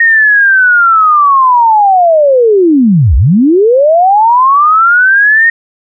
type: linear two-way sweep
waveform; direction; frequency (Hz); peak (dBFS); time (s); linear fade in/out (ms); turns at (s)
sine; down then up; 1864.7 to 54.6 to 1864.7; -3; 0-5.5; 5; 3.16
effects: none